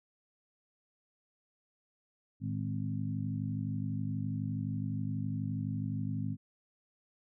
harmonic tone with a mistuned harmonic, 52 Hz, G#1, 3 cents sharp, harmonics 2 / 3 / 4 / 5, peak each -36 / -38 / -39 / -40 dBFS, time 2.4-6.37 s, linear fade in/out 50 ms, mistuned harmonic 2, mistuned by +80 cents, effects none

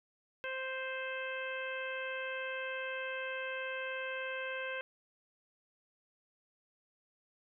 harmonic tone, 523.3 Hz, C5, in tune, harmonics 1 / 2 / 3 / 4 / 5 / 6, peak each -41 / -47 / -41 / -47 / -44 / -51 dBFS, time 0.44-4.81 s, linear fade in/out 0 ms, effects none

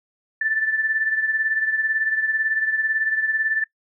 sine beating tone pair, 1760 / 1778 Hz, A6 / A6, 0 / +18 cents, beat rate 18 Hz, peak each -20 / -27 dBFS, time 0.41-3.64 s, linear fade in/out 5 ms, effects noise-tail reverb RT60 0.1 s tail -22 dB re dry

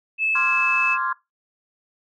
sine tone, 2613 Hz, E7, 16 cents flat, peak -18 dBFS, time 0.18-0.98 s, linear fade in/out 50 ms
sine chord, D half-diminished seventh, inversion third, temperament equal with one note detuned, 1046.5 / 1174.7 / 1387.3 / 1661.2 Hz, C6 / D6 / F6 / Ab6, 0 / 0 / -12 / 0 cents, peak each -24 / -30 / -27 / -28 dBFS, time 0.35-1.13 s, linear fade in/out 5 ms
effects noise-tail reverb RT60 0.2 s tail -20 dB re dry + tanh soft clip ceiling -8 dBFS

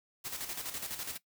white noise with tremolo, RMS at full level -38 dBFS, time 0.24-1.18 s, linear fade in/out 20 ms, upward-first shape square, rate 12 Hz, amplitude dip 55%, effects noise-tail reverb RT60 0.1 s tail -18 dB re dry

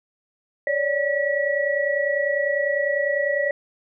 sine tone cluster, 558 / 588 / 1933 Hz, C#5 / D5 / B6, +11 / +2 / -38 cents, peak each -24 dBFS, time 0.67-3.51 s, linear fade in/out 2 ms, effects none

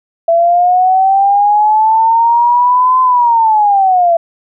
sine linear two-way sweep, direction up then down, 665 to 1029 to 665 Hz, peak -6 dBFS, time 0.28-4.17 s, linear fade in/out 5 ms, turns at 3.01 s, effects none

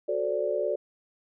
sine chord, D dominant seventh, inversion first, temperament equal with one note detuned, 370 / 440 / 523.3 / 581.3 Hz, F#4 / A4 / C5 / D5, 0 / 0 / 0 / -18 cents, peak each -32 / -31 / -34 / -28 dBFS, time 0.08-0.76 s, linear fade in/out 10 ms, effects none

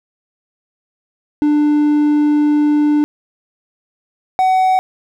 triangle tone pair in turn, 296.8 / 750.3 Hz, D4 / F#5, +18 / +24 cents, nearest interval octave + major third, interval 1606 cents, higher second, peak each -8 dBFS, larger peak neither, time 1.42-3.04 / 4.39-4.79 s, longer first, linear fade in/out 0 ms, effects none

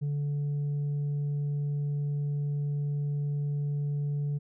triangle tone with tanh clipping, 144.8 Hz, D3, 24 cents flat, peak -28 dBFS, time 0.01-4.39 s, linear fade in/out 20 ms, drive 7 dB, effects none

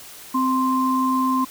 sine tone pair together, 260.4 / 1046.5 Hz, C4 / C6, -8 / 0 cents, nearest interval 2 octaves, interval 2408 cents, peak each -20 dBFS, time 0.34-1.45 s, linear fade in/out 10 ms, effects white hiss -41 dBFS RMS until 1.5 s

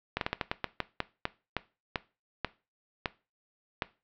slowing click train, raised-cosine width 0.3 ms, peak -12 dBFS, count 15, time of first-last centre 0.17-3.822 s, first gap 42 ms, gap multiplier 1.25, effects noise-tail reverb RT60 0.3 s tail -18 dB re dry + low-pass 4000 Hz 12 dB/octave

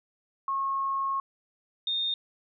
sine tone pair in turn, 1088 / 3660 Hz, C#6 / A#7, -33 / -32 cents, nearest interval octave + major sixth, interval 2101 cents, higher second, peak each -26 dBFS, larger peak neither, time 0.48-1.2 / 1.87-2.14 s, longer first, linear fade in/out 2 ms, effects none

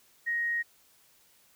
sine tone, 1876 Hz, A#6, 11 cents sharp, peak -27 dBFS, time 0.26-0.63 s, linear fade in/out 20 ms, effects white hiss -63 dBFS RMS until 1.55 s

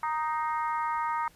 harmonic tone with a mistuned harmonic, 311.1 Hz, D#4, in tune, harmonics 3 / 4 / 5 / 6 / 7, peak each -29 / -32 / -43 / -42 / -44 dBFS, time 0.03-1.28 s, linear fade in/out 2 ms, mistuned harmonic 7, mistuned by -28 cents, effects pink hiss -59 dBFS RMS until 1.35 s + resampled to 32000 Hz

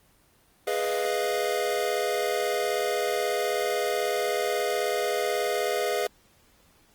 square chord, F half-diminished seventh, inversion first, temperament equal, 415.3 / 493.9 / 622.3 / 698.5 Hz, Ab4 / Cb5 / Eb5 / F5, 0 / 0 / 0 / 0 cents, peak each -30 / -31 / -32 / -32 dBFS, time 0.67-6.07 s, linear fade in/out 5 ms, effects pink hiss -61 dBFS RMS until 6.94 s + Opus 24 kbps

